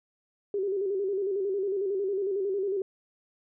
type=tone with vibrato; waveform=sine; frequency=392 Hz; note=G4; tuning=in tune; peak=-26 dBFS; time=0.54-2.82 s; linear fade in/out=2 ms; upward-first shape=square; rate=11 Hz; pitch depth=64 cents each way; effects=none